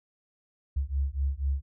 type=beating tone pair; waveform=sine; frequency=67 / 71.1 Hz; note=C2 / C#2; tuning=+42 / +45 cents; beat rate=4.1 Hz; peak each=-29 dBFS; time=0.76-1.62 s; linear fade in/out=10 ms; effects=none